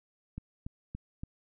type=click train; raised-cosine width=5 ms; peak=-26 dBFS; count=4; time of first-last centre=0.38-1.235 s; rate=3.51 Hz; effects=none